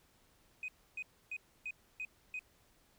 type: tone bursts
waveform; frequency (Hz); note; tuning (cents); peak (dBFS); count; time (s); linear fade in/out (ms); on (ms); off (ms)
sine; 2505; D#7; +11; -37; 6; 0.63-2.392; 2; 52; 290
effects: tanh soft clip ceiling -35 dBFS + pink hiss -69 dBFS RMS until 2.98 s